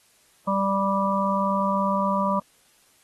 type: harmonic tone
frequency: 196 Hz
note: G3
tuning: in tune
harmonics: 1 / 3 / 5 / 6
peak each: -25 / -27 / -25 / -27 dBFS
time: 0.47-2.4 s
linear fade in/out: 10 ms
effects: white hiss -60 dBFS RMS until 3.03 s + AAC 32 kbps